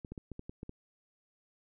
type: clicks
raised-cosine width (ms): 3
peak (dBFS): -29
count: 8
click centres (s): 0.048 / 0.12 / 0.178 / 0.317 / 0.394 / 0.495 / 0.631 / 0.694
effects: none